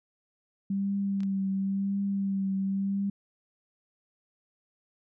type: tone with vibrato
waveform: sine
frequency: 195.9 Hz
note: G3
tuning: 1 cent flat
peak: -26 dBFS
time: 0.7-3.1 s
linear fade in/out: 5 ms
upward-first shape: triangle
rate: 0.95 Hz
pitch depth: 30 cents each way
type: clicks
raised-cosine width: 0.2 ms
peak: -32 dBFS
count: 2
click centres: 1.205 / 1.233 s
effects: none